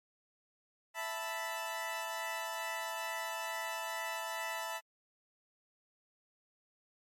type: chord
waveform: 20% pulse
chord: E suspended fourth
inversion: none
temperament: equal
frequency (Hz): 659.3 / 880 / 987.8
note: E5 / A5 / B5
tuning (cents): 0 / 0 / 0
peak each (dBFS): -37 / -36 / -37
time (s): 0.94-4.81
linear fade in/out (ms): 50
effects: MP3 64 kbps